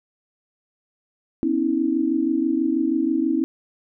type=tone cluster; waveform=sine; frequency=250.6 / 276.7 / 323 Hz; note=B3 / C#4 / E4; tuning=+25 / -3 / -35 cents; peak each=-25 / -23 / -21 dBFS; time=1.43-3.44 s; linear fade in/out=0 ms; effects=none